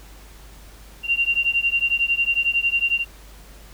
sine beating tone pair, 2764 / 2775 Hz, F7 / F7, -19 / -12 cents, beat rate 11 Hz, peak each -21 dBFS, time 1.03-3.05 s, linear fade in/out 50 ms, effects added 50 Hz sine -43 dBFS peak until 3.73 s + pink hiss -48 dBFS RMS until 3.73 s

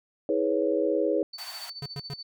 sine chord, C# minor seventh, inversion first, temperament equal with one note detuned, 321.5 / 415.3 / 493.9 / 554.4 Hz, E4 / G#4 / B4 / C#5, -43 / 0 / 0 / 0 cents, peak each -28 dBFS, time 0.29-1.23 s, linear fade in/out 2 ms
sine tone with tremolo, 4520 Hz, C#8, 33 cents sharp, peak -35 dBFS, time 1.33-2.23 s, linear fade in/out 5 ms, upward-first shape sine, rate 14 Hz, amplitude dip 75%
pink high-pass noise, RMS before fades -43 dBFS, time 1.38-1.7 s, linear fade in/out 5 ms, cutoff 640 Hz, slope 96 dB/octave
square tone bursts, 140.8 Hz, C#3, 27 cents sharp, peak -34 dBFS, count 3, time 1.82-2.137 s, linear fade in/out 2 ms, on 39 ms, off 100 ms
effects none

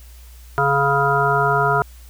harmonic tone, 140 Hz, C#3, 18 cents sharp, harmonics 1 / 3 / 5 / 7 / 9 / 10, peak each -23 / -22 / -21 / -21 / -22 / -21 dBFS, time 0.58-1.82 s, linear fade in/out 0 ms, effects added 60 Hz sine -39 dBFS peak until 2.09 s + white hiss -50 dBFS RMS until 2.09 s

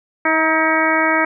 harmonic tone with a mistuned harmonic, 319 Hz, D#4, 43 cents sharp, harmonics 1 / 2 / 3 / 4 / 5 / 6 / 7, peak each -21 / -21 / -21 / -21 / -21 / -21 / -21 dBFS, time 0.25-1.25 s, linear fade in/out 5 ms, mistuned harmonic 3, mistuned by -25 cents, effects none

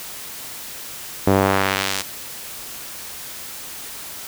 sawtooth tone with band-pass filter sweep, 97 Hz, G2, 18 cents flat, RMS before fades -19 dBFS, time 1.27-2.02 s, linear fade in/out 5 ms, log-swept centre 440 to 6600 Hz, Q 0.75, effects white hiss -34 dBFS RMS until 4.27 s

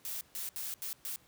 blue noise bursts at uneven times, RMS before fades -39 dBFS, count 5, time 0.05-0.21 / 0.35-0.49 / 0.56-0.74 / 0.82-0.93 / 1.05-1.16 s, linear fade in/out 0 ms, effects pink hiss -64 dBFS RMS until 1.27 s + high-pass 60 Hz 12 dB/octave

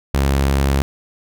sawtooth tone, 68.6 Hz, C#2, 17 cents flat, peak -10 dBFS, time 0.14-0.82 s, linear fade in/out 0 ms, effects none

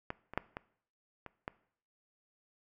clicks, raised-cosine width 0.5 ms, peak -21 / -29 / -15 / -24 / -29 / -22 dBFS, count 6, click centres 0.104 / 0.336 / 0.376 / 0.569 / 1.263 / 1.479 s, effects noise-tail reverb RT60 0.6 s tail -20 dB re dry

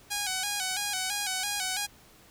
5% pulse tone with vibrato, 784 Hz, G5, in tune, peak -17 dBFS, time 0.1-1.87 s, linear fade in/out 20 ms, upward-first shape square, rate 3 Hz, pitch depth 78 cents each way, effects pink hiss -56 dBFS RMS until 2.3 s

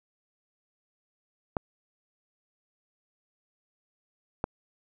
clicks, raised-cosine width 1 ms, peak -13 dBFS, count 2, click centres 1.568 / 4.441 s, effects none

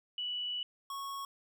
sine / square tone pair in turn, 2954 / 1103.4 Hz, F#7 / C#6, -3 / -8 cents, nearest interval octave + perfect fourth, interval 1705 cents, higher first, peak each -34 / -39 dBFS, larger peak first, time 0.18-0.63 / 0.9-1.25 s, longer first, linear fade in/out 2 ms, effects none

